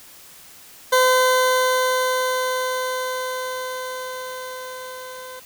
20% pulse tone with level ramp, 511 Hz, C5, 41 cents flat, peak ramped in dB -8 to -30 dBFS, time 0.92-5.4 s, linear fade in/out 10 ms, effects white hiss -45 dBFS RMS until 5.45 s

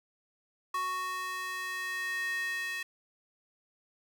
square tone with high-pass filter sweep, 370 Hz, F#4, in tune, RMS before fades -35 dBFS, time 0.74-2.83 s, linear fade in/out 5 ms, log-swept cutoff 1200 to 2100 Hz, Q 5.2, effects none

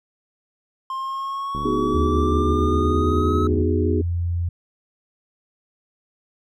triangle exponential sweep, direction up, 1056 to 1290 Hz, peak -23 dBFS, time 0.9-3.47 s, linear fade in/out 2 ms
click train, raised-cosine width 3 ms, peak -19 dBFS, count 150, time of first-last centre 1.55-3.614 s, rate 72.2 Hz
sine chord, G# minor seventh, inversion first, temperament equal, 246.9 / 311.1 / 370 / 415.3 Hz, B3 / D#4 / F#4 / G#4, 0 / 0 / 0 / 0 cents, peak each -25 dBFS, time 1.64-4.02 s, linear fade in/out 10 ms
sine tone with pitch glide, 77.78 to 86.3 Hz, D#2 to F2, 0 to -20 cents, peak -20 dBFS, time 1.94-4.49 s, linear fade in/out 5 ms, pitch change +180 cents, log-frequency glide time 2.2-3.8 s
effects none

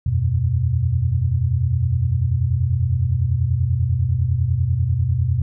sine chord, E suspended second, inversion none, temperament equal, 82.41 / 92.5 / 123.47 Hz, E2 / F#2 / B2, 0 / 0 / 0 cents, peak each -22 / -21 / -19 dBFS, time 0.06-5.42 s, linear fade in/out 5 ms, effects none

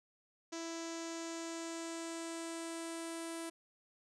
sawtooth tone with low-pass filter sweep, 331 Hz, E4, 7 cents sharp, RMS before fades -43 dBFS, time 0.52-3.5 s, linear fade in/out 10 ms, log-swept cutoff 6400 to 9600 Hz, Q 3.5, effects none

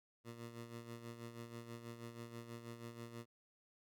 15% pulse tone with tremolo, 117.2 Hz, A#2, 10 cents sharp, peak -40 dBFS, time 0.24-3.26 s, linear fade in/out 50 ms, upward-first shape sine, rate 6.2 Hz, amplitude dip 60%, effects none

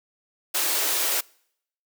white high-pass noise, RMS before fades -24 dBFS, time 0.54-1.21 s, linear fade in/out 10 ms, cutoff 290 Hz, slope 96 dB/octave, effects noise-tail reverb RT60 0.7 s tail -26 dB re dry

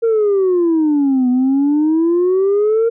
sine exponential two-way sweep, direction down then up, 466.2 to 246.9 to 466.2 Hz, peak -9 dBFS, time 0.02-2.9 s, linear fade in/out 20 ms, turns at 1.29 s, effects tanh soft clip ceiling -9 dBFS

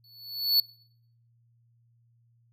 square tone with exponential growth, 4435 Hz, C#8, in tune, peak -17 dBFS, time 0.04-0.6 s, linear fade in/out 2 ms, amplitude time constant 120 ms, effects noise-tail reverb RT60 0.7 s tail -24 dB re dry + added 117 Hz sine -62 dBFS peak until 2.52 s

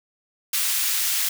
white high-pass noise, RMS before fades -23 dBFS, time 0.53-1.29 s, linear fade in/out 5 ms, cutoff 1700 Hz, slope 12 dB/octave, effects none

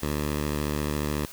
10% pulse tone with vibrato, 74.1 Hz, D2, 16 cents sharp, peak -18 dBFS, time 0.02-1.26 s, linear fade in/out 10 ms, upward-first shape square, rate 12 Hz, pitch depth 14 cents each way, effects white hiss -44 dBFS RMS until 1.32 s

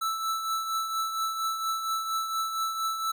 square tone with tremolo, 1318.5 Hz, E6, in tune, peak -26 dBFS, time 0.01-3.12 s, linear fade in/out 10 ms, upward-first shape triangle, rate 4.3 Hz, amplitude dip 55%, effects none

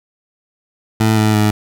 20% pulse tone with pitch steps, 110 / 107.99 / 106.01 Hz, A2 / A2 / G#2, 0 / -32 / +36 cents, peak -6 dBFS, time 1-1.51 s, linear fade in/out 5 ms, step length 170 ms, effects none

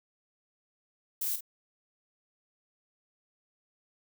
violet noise with echo, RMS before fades -32 dBFS, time 1.21-1.36 s, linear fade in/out 5 ms, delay 48 ms, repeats 1, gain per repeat -9 dB, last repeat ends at 1.408 s, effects none

